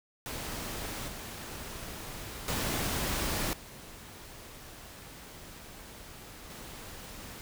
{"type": "noise with level steps", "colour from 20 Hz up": "pink", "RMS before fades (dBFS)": [-38, -42, -32, -48, -45], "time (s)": [0.26, 7.41], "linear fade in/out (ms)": 0, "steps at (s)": [1.08, 2.48, 3.53, 6.5], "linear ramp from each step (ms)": 2, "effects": []}